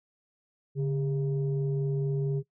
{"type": "tone pair together", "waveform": "sine", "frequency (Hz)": [142.3, 402.5], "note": ["C#3", "G4"], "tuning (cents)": [46, 46], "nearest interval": "octave + tritone", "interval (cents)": 1800, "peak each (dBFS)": [-25, -33], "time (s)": [0.75, 2.43], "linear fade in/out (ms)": 50, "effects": ["noise-tail reverb RT60 0.1 s tail -19 dB re dry", "tanh soft clip ceiling -20 dBFS"]}